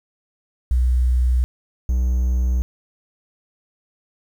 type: tone pair in turn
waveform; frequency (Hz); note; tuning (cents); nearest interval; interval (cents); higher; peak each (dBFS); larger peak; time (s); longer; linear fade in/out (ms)
sine / triangle; 62.2 / 62.2; B1 / B1; +13 / +13; unison; 0; neither; -14; neither; 0.71-1.44 / 1.89-2.62; neither; 0
effects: 8-bit